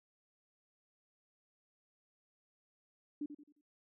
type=tone with echo; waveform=sine; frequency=293.7 Hz; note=D4; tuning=in tune; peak=-36 dBFS; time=3.21-3.26 s; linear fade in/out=5 ms; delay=88 ms; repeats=4; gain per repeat=-9 dB; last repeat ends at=3.612 s; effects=none